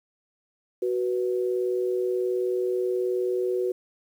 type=tone pair together; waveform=sine; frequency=371.4 / 490.1 Hz; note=F#4 / B4; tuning=+7 / -13 cents; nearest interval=perfect fourth; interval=480 cents; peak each=-24 / -29 dBFS; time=0.82-3.72 s; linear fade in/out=5 ms; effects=9-bit